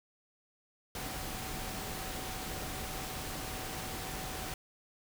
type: tone in noise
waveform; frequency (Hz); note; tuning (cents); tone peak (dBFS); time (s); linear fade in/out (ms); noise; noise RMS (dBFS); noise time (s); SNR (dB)
sine; 755; F#5; +35; -48; 0.95-4.54; 2; pink; -40; 0.95-4.54; -11
effects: none